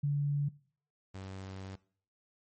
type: tone pair in turn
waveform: sine / sawtooth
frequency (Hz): 143.8 / 95.56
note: D3 / G2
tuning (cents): -36 / -44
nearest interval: perfect fifth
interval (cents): 708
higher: first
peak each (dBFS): -27 / -38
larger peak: first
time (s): 0.03-0.49 / 1.14-1.76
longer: second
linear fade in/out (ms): 10
effects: noise-tail reverb RT60 0.5 s tail -21 dB re dry + MP3 32 kbps